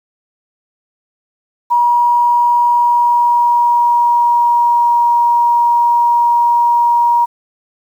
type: tone with pitch glide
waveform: sine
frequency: 958 to 949.2 Hz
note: A#5 to A#5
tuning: +47 to +31 cents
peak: -8 dBFS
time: 1.7-7.26 s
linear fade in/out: 20 ms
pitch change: -16 cents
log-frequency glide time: 2.7-5.21 s
effects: 7-bit